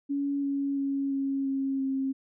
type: tone with pitch steps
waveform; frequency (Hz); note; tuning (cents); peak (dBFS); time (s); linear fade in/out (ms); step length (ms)
sine; 281.6 / 278.8 / 276.1 / 273.4 / 270.8 / 268.1; C#4 / C#4 / C#4 / C#4 / C#4 / C4; +27 / +10 / -7 / -24 / -40 / +42; -26; 0.09-2.13; 20; 340
effects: none